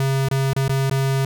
square tone with dropouts, 135.2 Hz, C#3, 43 cents flat, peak -18 dBFS, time 0-1.25 s, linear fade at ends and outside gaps 2 ms, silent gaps 0.286-0.312 / 0.533-0.563 / 0.681-0.694 / 0.898-0.911 s, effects none

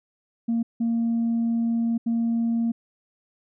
sine tone bursts at uneven times, 231.2 Hz, A#3, 14 cents flat, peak -19 dBFS, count 3, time 0.48-0.63 / 0.8-1.98 / 2.06-2.72 s, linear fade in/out 10 ms, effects tanh soft clip ceiling -18 dBFS

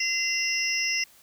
sine tone cluster, 2056 / 2760 / 5220 / 5790 Hz, C7 / F7 / E8 / F#8, -31 / -21 / -18 / -38 cents, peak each -28 / -29 / -28 / -33 dBFS, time 0-1.04 s, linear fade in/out 5 ms, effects tanh soft clip ceiling -14 dBFS + white hiss -56 dBFS RMS until 1.22 s

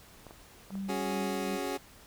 clicks, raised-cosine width 1 ms, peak -33 dBFS, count 6, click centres 0.267 / 0.309 / 0.706 / 0.754 / 0.889 / 1.12 s
sine tone with tremolo, 194.9 Hz, G3, 10 cents flat, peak -33 dBFS, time 0.7-1.59 s, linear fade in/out 50 ms, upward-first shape sine, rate 2.5 Hz, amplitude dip 40%
25% pulse chord, C# suspended fourth, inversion none, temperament equal, 277.2 / 370 / 415.3 Hz, C#4 / F#4 / G#4, 0 / 0 / 0 cents, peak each -33 dBFS, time 0.88-1.78 s, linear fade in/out 20 ms
effects pink hiss -55 dBFS RMS until 2.06 s

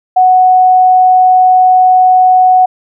sine tone, 740 Hz, F#5, in tune, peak -3 dBFS, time 0.16-2.66 s, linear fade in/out 10 ms, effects none

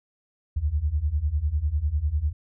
sine beating tone pair, 69.3 / 79.3 Hz, C#2 / D#2, 0 / +33 cents, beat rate 10 Hz, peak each -26 / -24 dBFS, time 0.56-2.33 s, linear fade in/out 10 ms, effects none

